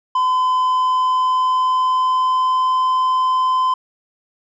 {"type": "tone with pitch glide", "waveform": "triangle", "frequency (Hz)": [1018, 1026.3], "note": ["C6", "C6"], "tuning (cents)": [-48, -34], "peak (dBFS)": -12, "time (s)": [0.15, 3.74], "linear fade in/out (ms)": 5, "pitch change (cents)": 14, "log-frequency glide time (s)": [0.58, 2.83], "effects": ["resampled to 16000 Hz"]}